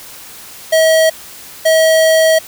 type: tone bursts at uneven times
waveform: square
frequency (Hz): 641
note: E5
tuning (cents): -49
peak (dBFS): -8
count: 2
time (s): 0.72-1.1 / 1.65-2.39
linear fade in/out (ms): 10
effects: white hiss -34 dBFS RMS until 2.47 s